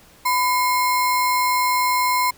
sine tone with sample-and-hold, 1000 Hz, B5, 21 cents sharp, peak -16 dBFS, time 0.25-2.31 s, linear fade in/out 10 ms, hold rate 3150 Hz, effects pink hiss -50 dBFS RMS until 2.37 s

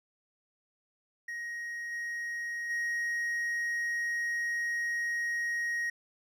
triangle tone with level steps, 1882 Hz, A#6, 16 cents sharp, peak -34 / -32 / -28 dBFS, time 1.28-5.9 s, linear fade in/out 5 ms, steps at 1.91 / 2.69 s, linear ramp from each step 20 ms, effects none

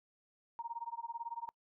sine tone with tremolo, 932.3 Hz, A#5, in tune, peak -36 dBFS, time 0.59-1.49 s, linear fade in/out 0 ms, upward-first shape sine, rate 18 Hz, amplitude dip 100%, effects noise-tail reverb RT60 0.1 s tail -26 dB re dry

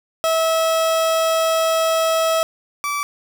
30% pulse tone pair in turn, 649 / 1156.4 Hz, E5 / D6, -27 / -27 cents, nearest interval minor seventh, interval 1000 cents, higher second, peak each -13 / -18 dBFS, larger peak first, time 0.24-2.43 / 2.84-3.03 s, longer first, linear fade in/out 0 ms, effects none

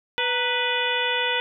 harmonic tone with a mistuned harmonic, 493.9 Hz, B4, in tune, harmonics 1 / 2 / 3 / 4 / 5 / 6 / 7, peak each -29 / -29 / -29 / -29 / -29 / -29 / -29 dBFS, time 0.18-1.4 s, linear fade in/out 0 ms, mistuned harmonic 2, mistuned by -94 cents, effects none

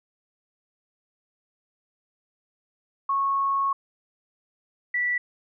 sine tone pair in turn, 1100 / 1960 Hz, C#6 / B6, -14 / -14 cents, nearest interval minor seventh, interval 1000 cents, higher second, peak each -21 / -22 dBFS, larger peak first, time 3.09-3.73 / 4.94-5.18 s, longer first, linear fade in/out 5 ms, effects none

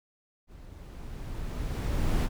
brown noise with level ramp, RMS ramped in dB -49 to -23 dBFS, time 0.47-2.29 s, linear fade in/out 50 ms, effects none

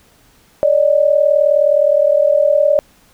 sine tone pair together, 568 / 607.4 Hz, C#5 / D#5, +42 / -42 cents, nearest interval minor second, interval 116 cents, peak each -12 dBFS, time 0.63-2.79 s, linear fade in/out 0 ms, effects pink hiss -51 dBFS RMS until 3.13 s

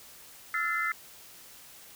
sine chord, F major seventh, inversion third, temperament equal with one note detuned, 1318.5 / 1396.9 / 1760 / 2062 Hz, E6 / F6 / A6 / C7, 0 / 0 / 0 / -26 cents, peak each -33 / -35 / -33 / -31 dBFS, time 0.54-0.92 s, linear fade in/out 2 ms, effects white hiss -51 dBFS RMS until 1.95 s

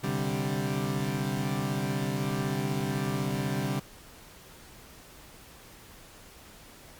30% pulse chord, C suspended second, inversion none, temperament equal, 130.81 / 146.83 / 196 Hz, C3 / D3 / G3, 0 / 0 / 0 cents, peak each -30 dBFS, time 0.03-3.8 s, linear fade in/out 10 ms, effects pink hiss -51 dBFS RMS until 6.99 s + Opus 48 kbps

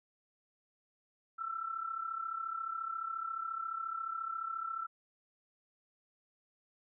sine tone with amplitude modulation, 1335 Hz, E6, 22 cents sharp, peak -33 dBFS, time 1.38-4.87 s, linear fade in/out 20 ms, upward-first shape sine, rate 34.3 Hz, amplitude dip 70%, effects none

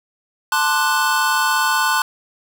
square chord, D dominant seventh, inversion second, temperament equal with one note detuned, 880 / 1046.5 / 1182.8 / 1480 Hz, A5 / C6 / D6 / F#6, 0 / 0 / +12 / 0 cents, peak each -22 / -21 / -26 / -20 dBFS, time 0.52-2.02 s, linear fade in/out 2 ms, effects none

